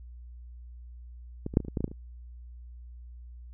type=clicks; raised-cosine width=3 ms; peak=-19 / -25 / -7 / -23 / -28 / -23 / -16 / -19 / -14 / -28 / -28 dBFS; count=11; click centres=1.464 / 1.539 / 1.571 / 1.603 / 1.649 / 1.683 / 1.772 / 1.806 / 1.843 / 1.879 / 1.915 s; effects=added 60 Hz sine -43 dBFS peak until 3.53 s